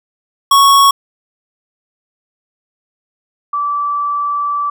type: tone pair in turn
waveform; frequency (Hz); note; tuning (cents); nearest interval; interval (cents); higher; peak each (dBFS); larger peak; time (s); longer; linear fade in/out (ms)
square / sine; 1108.7 / 1160; C#6 / D6; 0 / -22; minor second; 78; second; -6 / -14; first; 0.51-0.91 / 3.53-4.7; second; 5
effects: none